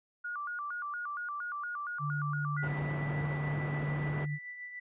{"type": "tone with vibrato", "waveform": "sine", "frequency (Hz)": 1297, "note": "E6", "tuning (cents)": -28, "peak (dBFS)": -35, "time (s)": [0.24, 2.68], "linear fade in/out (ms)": 10, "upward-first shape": "square", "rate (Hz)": 4.3, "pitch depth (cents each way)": 180}
{"type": "tone with pitch glide", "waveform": "sine", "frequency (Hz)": [146.4, 147.67], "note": ["D3", "D3"], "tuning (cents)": [-5, 10], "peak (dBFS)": -32, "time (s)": [1.99, 4.39], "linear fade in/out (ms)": 50, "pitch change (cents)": 15, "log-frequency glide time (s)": [2.6, 4.18]}
{"type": "tone with tremolo", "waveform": "sine", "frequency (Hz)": 1975.5, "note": "B6", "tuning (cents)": 0, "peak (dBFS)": -39, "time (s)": [2.57, 4.8], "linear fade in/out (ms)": 10, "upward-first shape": "triangle", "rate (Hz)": 6.9, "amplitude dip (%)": 50}
{"type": "band-pass noise", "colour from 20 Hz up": "pink", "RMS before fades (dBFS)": -40, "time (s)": [2.62, 4.26], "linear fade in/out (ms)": 20, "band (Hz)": [100, 1300], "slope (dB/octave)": 12}
{"effects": ["resampled to 8000 Hz"]}